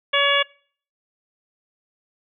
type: harmonic tone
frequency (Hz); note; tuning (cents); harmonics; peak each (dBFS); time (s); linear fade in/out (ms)
565; C#5; +33; 1 / 2 / 3 / 4 / 5 / 6; -23 / -23 / -23 / -23 / -23 / -23; 0.13-0.43; 10
effects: noise-tail reverb RT60 0.5 s tail -24 dB re dry